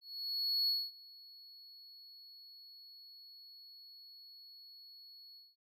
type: tone with ADSR envelope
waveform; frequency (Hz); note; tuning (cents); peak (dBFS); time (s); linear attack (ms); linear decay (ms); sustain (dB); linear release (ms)
triangle; 4370; C#8; -26; -28; 0.01-5.56; 670; 230; -24; 200
effects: none